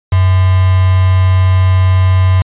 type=tone with quantisation; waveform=sine; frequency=93 Hz; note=F#2; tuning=9 cents sharp; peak=-6 dBFS; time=0.12-2.42 s; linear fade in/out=5 ms; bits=3; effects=resampled to 8000 Hz